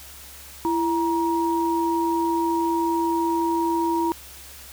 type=tone pair together; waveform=sine; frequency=334.5 / 946 Hz; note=E4 / A#5; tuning=+25 / +25 cents; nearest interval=octave + tritone; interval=1800 cents; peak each=-22 / -23 dBFS; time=0.65-4.12 s; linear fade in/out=0 ms; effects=added 68 Hz sine -48 dBFS peak until 4.72 s + white hiss -43 dBFS RMS until 4.72 s